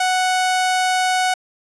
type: tone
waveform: sawtooth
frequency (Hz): 740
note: F#5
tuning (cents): 0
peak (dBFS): -12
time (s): 0-1.34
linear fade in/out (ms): 5
effects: resampled to 24000 Hz